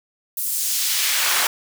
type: noise with high-pass filter sweep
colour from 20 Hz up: pink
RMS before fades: -21 dBFS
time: 0.37-1.47 s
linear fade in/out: 2 ms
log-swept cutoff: 12000 to 880 Hz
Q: 0.79
effects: none